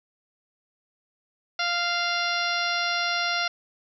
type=harmonic tone; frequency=696 Hz; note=F5; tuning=6 cents flat; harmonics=1 / 2 / 3 / 4 / 5 / 6 / 7 / 8; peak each=-31 / -28 / -31 / -33 / -34 / -33 / -35 / -35 dBFS; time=1.59-3.48 s; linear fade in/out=5 ms; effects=none